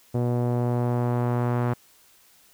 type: tone with low-pass filter sweep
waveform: sawtooth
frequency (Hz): 121.4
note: B2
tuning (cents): -29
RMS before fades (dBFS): -24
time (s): 0.14-1.74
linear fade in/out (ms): 10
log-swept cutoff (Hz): 580 to 1300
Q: 1.2
effects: white hiss -57 dBFS RMS until 2.53 s